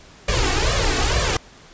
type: noise with flanger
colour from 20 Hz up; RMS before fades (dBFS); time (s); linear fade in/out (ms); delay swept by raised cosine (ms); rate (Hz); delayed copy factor
pink; -19; 0.28-1.37; 5; 1.7 to 2.68; 2.2; +1
effects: pink hiss -46 dBFS RMS until 1.73 s + resampled to 16000 Hz